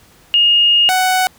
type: tone pair in turn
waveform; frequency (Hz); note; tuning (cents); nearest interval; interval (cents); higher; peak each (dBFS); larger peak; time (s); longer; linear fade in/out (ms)
sine / sawtooth; 2850 / 744.5; F7 / F#5; +34 / +11; octave + major seventh; 2323; first; -8; neither; 0.34-0.89 / 0.89-1.27; first; 0
effects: pink hiss -48 dBFS RMS until 1.38 s